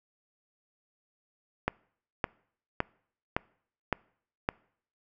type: click train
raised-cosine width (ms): 0.5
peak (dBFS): -11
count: 6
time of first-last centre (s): 1.68-4.489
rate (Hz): 1.78
effects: noise-tail reverb RT60 0.6 s tail -25 dB re dry